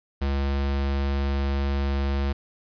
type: tone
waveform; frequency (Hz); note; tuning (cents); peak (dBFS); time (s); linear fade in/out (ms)
square; 69.3; C#2; 0; -23; 0.21-2.33; 10
effects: resampled to 11025 Hz + 9-bit